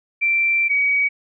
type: tone pair in turn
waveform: sine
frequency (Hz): 2349 / 2264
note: D7 / C#7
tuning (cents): 0 / +36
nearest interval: minor second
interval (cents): 64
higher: first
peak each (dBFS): -15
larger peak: neither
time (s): 0.21-0.69 / 0.69-1.09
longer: first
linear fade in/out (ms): 20
effects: none